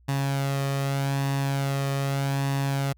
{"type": "tone with flanger", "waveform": "sawtooth", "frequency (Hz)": 138.1, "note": "C#3", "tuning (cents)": -6, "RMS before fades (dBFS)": -26, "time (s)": [0.08, 2.93], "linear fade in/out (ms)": 10, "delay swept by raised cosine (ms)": [1.1, 1.64], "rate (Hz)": 0.82, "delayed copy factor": 0.5, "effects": ["added 60 Hz sine -54 dBFS peak until 2.97 s"]}